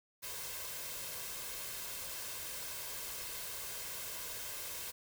white noise with comb filter, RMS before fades -43 dBFS, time 0.22-4.92 s, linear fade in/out 20 ms, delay 1.9 ms, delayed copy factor +0.5, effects none

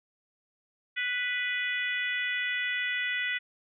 harmonic tone with a mistuned harmonic, 493.9 Hz, B4, in tune, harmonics 3 / 4 / 5 / 6 / 7, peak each -35 / -30 / -36 / -40 / -40 dBFS, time 0.96-3.39 s, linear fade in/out 20 ms, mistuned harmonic 7, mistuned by -20 cents, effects none

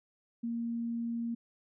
sine tone, 233.1 Hz, A#3, in tune, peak -32 dBFS, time 0.43-1.35 s, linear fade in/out 10 ms, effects none

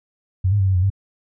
sine tone with pitch steps, 93.2 / 102.7 / 96.2 / 95.1 / 89.8 / 97.7 Hz, F#2 / G#2 / G2 / F#2 / F2 / G2, +13 / -19 / -32 / +48 / +49 / -5 cents, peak -14 dBFS, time 0.44-0.902 s, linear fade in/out 10 ms, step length 77 ms, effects none

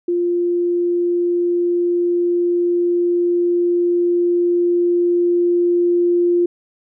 sine tone with level ramp, 349.2 Hz, F4, in tune, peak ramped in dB -15 to -12 dBFS, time 0.08-6.46 s, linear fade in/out 5 ms, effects none

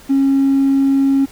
triangle tone, 273 Hz, C#4, 26 cents flat, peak -7 dBFS, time 0.09-1.26 s, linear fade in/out 20 ms, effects tanh soft clip ceiling -7 dBFS + pink hiss -42 dBFS RMS until 1.31 s

